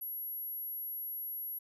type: tone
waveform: sine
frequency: 11580 Hz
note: F#9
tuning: 38 cents flat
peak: -37 dBFS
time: 0.01-1.59 s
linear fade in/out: 10 ms
effects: none